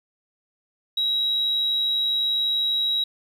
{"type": "tone", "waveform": "sine", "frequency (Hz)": 3853, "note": "B7", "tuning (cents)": -44, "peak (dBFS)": -19, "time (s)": [0.97, 3.04], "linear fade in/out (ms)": 5, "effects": ["tanh soft clip ceiling -16 dBFS", "9-bit"]}